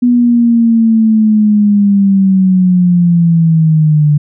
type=linear sweep; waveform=sine; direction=down; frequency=245.5 to 146.6 Hz; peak=-5 dBFS; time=0.02-4.18 s; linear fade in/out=10 ms; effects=none